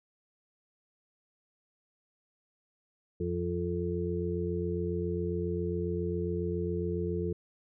harmonic tone, 87.31 Hz, F2, in tune, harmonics 1 / 2 / 4 / 5, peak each -35 / -35 / -35 / -35 dBFS, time 3.2-7.33 s, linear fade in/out 5 ms, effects none

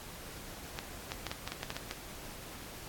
clicks, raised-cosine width 0.2 ms, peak -19 dBFS, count 10, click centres 0.789 / 1.119 / 1.267 / 1.315 / 1.476 / 1.52 / 1.631 / 1.704 / 1.766 / 1.911 s, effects pink hiss -47 dBFS RMS until 2.88 s + AAC 64 kbps

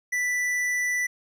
triangle tone with tanh clipping, 1977 Hz, B6, 1 cent sharp, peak -25 dBFS, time 0.12-1.07 s, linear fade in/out 10 ms, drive 16 dB, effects none

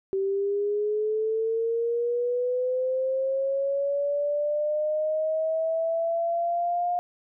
sine linear sweep, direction up, 384.8 to 711 Hz, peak -23 dBFS, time 0.13-6.99 s, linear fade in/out 0 ms, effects none

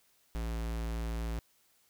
square tone, 56.5 Hz, A1, 47 cents sharp, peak -34 dBFS, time 0.35-1.39 s, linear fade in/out 0 ms, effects white hiss -69 dBFS RMS until 1.89 s

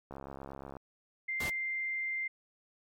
click train, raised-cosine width 1 ms, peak -30 dBFS, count 46, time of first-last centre 0.11-0.768 s, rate 68.4 Hz
sine tone, 2093 Hz, C7, in tune, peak -32 dBFS, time 1.28-2.28 s, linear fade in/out 10 ms
pink noise, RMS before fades -39 dBFS, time 1.4-1.5 s, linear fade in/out 5 ms
effects MP3 64 kbps

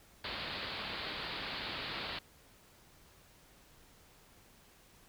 white low-pass noise, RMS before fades -41 dBFS, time 0.24-2.19 s, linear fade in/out 5 ms, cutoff 4600 Hz, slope 96 dB/octave, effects pink hiss -62 dBFS RMS until 5.08 s

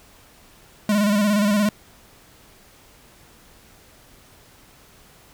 square tone with vibrato, 206.7 Hz, G#3, 8 cents flat, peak -17 dBFS, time 0.89-1.69 s, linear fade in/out 2 ms, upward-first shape square, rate 17 Hz, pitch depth 47 cents each way, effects pink hiss -51 dBFS RMS until 5.33 s

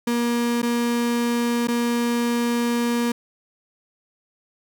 35% pulse tone with dropouts, 237.5 Hz, A#3, 33 cents sharp, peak -18 dBFS, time 0.07-3.12 s, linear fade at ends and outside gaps 5 ms, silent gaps 0.619-0.628 / 1.673-1.683 s, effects none

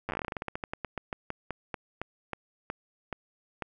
slowing click train, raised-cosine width 0.5 ms, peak -18 dBFS, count 29, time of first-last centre 0.09-3.623 s, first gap 9 ms, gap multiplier 1.16, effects none

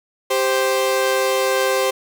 sawtooth tone pair together, 392 / 523.3 Hz, G4 / C5, 0 / 0 cents, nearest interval perfect fourth, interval 500 cents, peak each -17 / -14 dBFS, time 0.3-1.91 s, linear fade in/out 10 ms, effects none

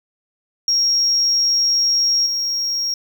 triangle tone with level steps, 5588 Hz, F8, in tune, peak -11 / -17 dBFS, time 0.68-2.94 s, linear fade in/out 2 ms, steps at 2.26 s, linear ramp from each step 5 ms, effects tanh soft clip ceiling -11 dBFS + 8-bit

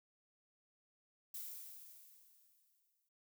violet noise with exponential decay, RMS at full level -45 dBFS, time 1.34-3.09 s, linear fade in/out 5 ms, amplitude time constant 380 ms, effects noise-tail reverb RT60 0.1 s tail -22 dB re dry

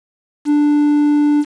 triangle tone with quantisation, 294.4 Hz, D4, 4 cents sharp, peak -8 dBFS, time 0.45-1.45 s, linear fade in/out 50 ms, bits 6, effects resampled to 22050 Hz

